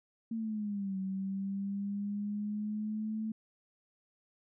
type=exponential two-way sweep; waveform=sine; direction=down then up; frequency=228.9 to 190 to 219.9 Hz; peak=-33 dBFS; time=0.31-3.32 s; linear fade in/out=5 ms; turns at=0.98 s; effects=none